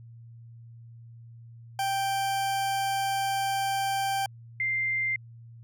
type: tone pair in turn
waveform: 40% pulse / sine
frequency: 784 / 2093 Hz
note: G5 / C7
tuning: 0 / 0 cents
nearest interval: octave + perfect fourth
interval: 1700 cents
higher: second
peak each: -25 dBFS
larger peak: neither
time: 1.79-4.26 / 4.6-5.16 s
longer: first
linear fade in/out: 2 ms
effects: added 116 Hz sine -45 dBFS peak until 5.63 s

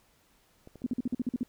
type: clicks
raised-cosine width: 2 ms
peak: -34 dBFS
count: 5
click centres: 0.674 / 0.757 / 0.819 / 0.912 / 1.134 s
type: tone bursts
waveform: sine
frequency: 246.9 Hz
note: B3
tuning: in tune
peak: -26 dBFS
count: 9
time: 0.84-1.432 s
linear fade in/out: 2 ms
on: 24 ms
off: 47 ms
effects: pink hiss -66 dBFS RMS until 1.48 s

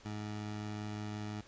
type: tone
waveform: 20% pulse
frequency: 105.5 Hz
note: G#2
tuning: 28 cents sharp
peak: -34 dBFS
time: 0.05-1.41 s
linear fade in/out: 5 ms
effects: pink hiss -59 dBFS RMS until 1.47 s + resampled to 16000 Hz

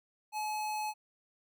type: tone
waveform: square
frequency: 853 Hz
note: G#5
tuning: 46 cents sharp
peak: -34 dBFS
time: 0.32-0.94 s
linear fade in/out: 50 ms
effects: none

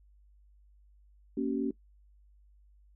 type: chord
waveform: sine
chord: G diminished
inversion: first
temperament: equal with one note detuned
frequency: 233.1 / 277.2 / 381.9 Hz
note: Bb3 / Db4 / G4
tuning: 0 / 0 / -45 cents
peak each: -33 / -31 / -35 dBFS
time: 1.37-1.71 s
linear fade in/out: 5 ms
effects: noise-tail reverb RT60 0.1 s tail -20 dB re dry + added 50 Hz sine -58 dBFS peak until 2.95 s

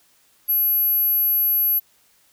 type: tone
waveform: sine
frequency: 11700 Hz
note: F#9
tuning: 21 cents flat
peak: -16 dBFS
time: 0.48-1.8 s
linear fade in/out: 20 ms
effects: white hiss -59 dBFS RMS until 2.32 s

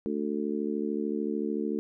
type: harmonic tone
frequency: 73.5 Hz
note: D2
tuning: 2 cents sharp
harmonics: 3 / 4 / 5 / 6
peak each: -32 / -33 / -34 / -35 dBFS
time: 0.06-1.79 s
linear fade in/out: 0 ms
effects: none

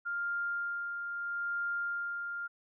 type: tone with tremolo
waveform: sine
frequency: 1400 Hz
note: F6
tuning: 4 cents sharp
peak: -31 dBFS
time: 0.05-2.48 s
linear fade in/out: 20 ms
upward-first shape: sine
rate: 0.77 Hz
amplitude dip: 40%
effects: none

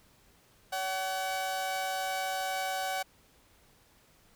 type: tone pair together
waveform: sawtooth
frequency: 566.4 / 756 Hz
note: C#5 / F#5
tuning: +37 / +37 cents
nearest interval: perfect fourth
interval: 500 cents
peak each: -35 / -28 dBFS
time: 0.72-3.03 s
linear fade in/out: 10 ms
effects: pink hiss -63 dBFS RMS until 4.35 s

